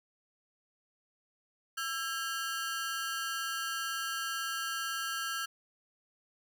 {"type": "ring-modulated tone", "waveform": "sawtooth", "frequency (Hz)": 1480, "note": "F#6", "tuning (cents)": 0, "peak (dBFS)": -27, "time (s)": [1.77, 5.46], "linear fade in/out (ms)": 10, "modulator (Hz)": 139, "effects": []}